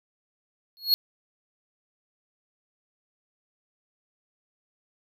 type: tone with exponential growth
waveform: square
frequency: 4320 Hz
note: C#8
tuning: 45 cents flat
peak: -14 dBFS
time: 0.77-0.94 s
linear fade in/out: 0 ms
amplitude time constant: 35 ms
effects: none